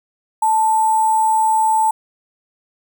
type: tone with sample-and-hold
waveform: sine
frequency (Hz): 880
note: A5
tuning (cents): 0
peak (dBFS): -12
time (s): 0.42-1.91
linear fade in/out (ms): 5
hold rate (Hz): 8820
effects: none